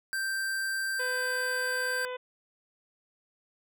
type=tone; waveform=square; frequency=1568 Hz; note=G6; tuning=in tune; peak=-30 dBFS; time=0.13-2.05 s; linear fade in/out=0 ms
type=harmonic tone; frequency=502 Hz; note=B4; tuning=28 cents sharp; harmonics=1 / 2 / 3 / 4 / 5 / 6 / 7; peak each=-35 / -41 / -45 / -47 / -49 / -51 / -52 dBFS; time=0.99-2.17 s; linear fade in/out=10 ms
effects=none